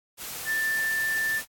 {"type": "tone in noise", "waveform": "sine", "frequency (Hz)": 1771, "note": "A6", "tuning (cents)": 11, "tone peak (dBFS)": -24, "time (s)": [0.45, 1.42], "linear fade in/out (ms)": 50, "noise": "white", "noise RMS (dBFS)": -36, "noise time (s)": [0.17, 1.46], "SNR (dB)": 9, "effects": ["AAC 64 kbps"]}